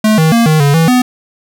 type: tone with pitch steps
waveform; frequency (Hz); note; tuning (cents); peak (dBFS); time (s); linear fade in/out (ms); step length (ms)
square; 215.8 / 159.1 / 232.4 / 156 / 142.3 / 163.4 / 250.3; A3 / D#3 / A#3 / D#3 / C#3 / E3 / B3; -33 / +39 / -5 / +5 / +46 / -15 / +23; -7; 0.04-1.02; 5; 140
effects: none